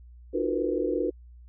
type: tone cluster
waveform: sine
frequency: 302.8 / 347.3 / 372.3 / 461.4 / 499.6 Hz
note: D#4 / F4 / F#4 / A#4 / B4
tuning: -47 / -10 / +11 / -18 / +20 cents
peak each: -31 dBFS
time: 0.33-1.11 s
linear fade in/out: 20 ms
effects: added 60 Hz sine -46 dBFS peak until 1.48 s

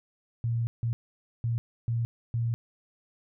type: tone bursts at uneven times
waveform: sine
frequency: 116.6 Hz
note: A#2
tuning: 1 cent sharp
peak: -25 dBFS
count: 5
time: 0.44-0.67 / 0.83-0.93 / 1.44-1.58 / 1.88-2.05 / 2.34-2.54 s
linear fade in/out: 0 ms
effects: none

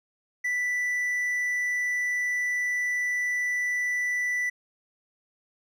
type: tone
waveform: triangle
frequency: 1975.5 Hz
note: B6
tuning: in tune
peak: -23 dBFS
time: 0.44-4.5 s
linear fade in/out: 10 ms
effects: none

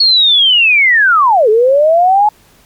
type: linear two-way sweep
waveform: sine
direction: down then up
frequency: 4381 to 416.3 to 856 Hz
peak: -5 dBFS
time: 0-2.29 s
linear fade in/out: 5 ms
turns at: 1.49 s
effects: pink hiss -47 dBFS RMS until 2.65 s + MP3 96 kbps

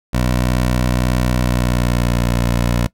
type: tone with pitch glide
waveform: 15% pulse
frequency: 61.8 to 59.35 Hz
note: B1 to A#1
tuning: +2 to +32 cents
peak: -8 dBFS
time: 0.13-2.87 s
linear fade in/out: 10 ms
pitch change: -70 cents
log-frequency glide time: 1.36-2.17 s
effects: noise-tail reverb RT60 0.1 s tail -20 dB re dry

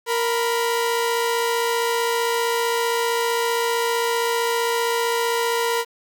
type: tone pair together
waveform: sawtooth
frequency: 466.2 / 987.8 Hz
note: A#4 / B5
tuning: 0 / 0 cents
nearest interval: octave + minor second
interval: 1300 cents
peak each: -17 / -21 dBFS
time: 0.06-5.85 s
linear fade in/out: 50 ms
effects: 8-bit

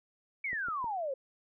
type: exponential sweep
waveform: sine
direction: down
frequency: 2300 to 515 Hz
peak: -32 dBFS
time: 0.44-1.14 s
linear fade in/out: 5 ms
type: clicks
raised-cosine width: 2 ms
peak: -34 dBFS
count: 3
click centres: 0.531 / 0.685 / 0.843 s
effects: none

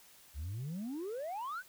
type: exponential sweep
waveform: sine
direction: up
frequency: 65 to 1591 Hz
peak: -35 dBFS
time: 0.34-1.63 s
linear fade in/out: 50 ms
effects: tanh soft clip ceiling -36 dBFS + white hiss -60 dBFS RMS until 1.68 s

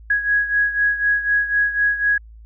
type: beating tone pair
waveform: sine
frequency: 1661.2 / 1665.2 Hz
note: G#6 / G#6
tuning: 0 / +4 cents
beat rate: 4 Hz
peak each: -17 / -22 dBFS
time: 0.1-2.18 s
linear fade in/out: 5 ms
effects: added 55 Hz sine -39 dBFS peak until 2.45 s

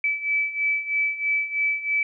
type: beating tone pair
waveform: sine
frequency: 2303 / 2306.1 Hz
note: D7 / D7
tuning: -34 / -32 cents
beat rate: 3.1 Hz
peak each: -27 / -23 dBFS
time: 0.04-2.03 s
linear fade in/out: 2 ms
effects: none

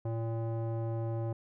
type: tone with low-pass filter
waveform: square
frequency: 114.1 Hz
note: A#2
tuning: 37 cents flat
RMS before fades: -34 dBFS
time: 0.05-1.33 s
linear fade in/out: 5 ms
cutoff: 690 Hz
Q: 1.6
effects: none

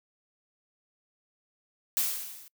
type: noise with level ramp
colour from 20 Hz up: blue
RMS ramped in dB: -25 to -52 dBFS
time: 1.97-2.48 s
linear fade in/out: 0 ms
effects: noise-tail reverb RT60 0.1 s tail -26 dB re dry

